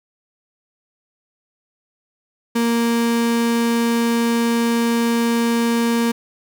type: tone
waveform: 35% pulse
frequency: 233.1 Hz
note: A#3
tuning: in tune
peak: -14 dBFS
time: 2.55-6.12 s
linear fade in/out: 10 ms
effects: none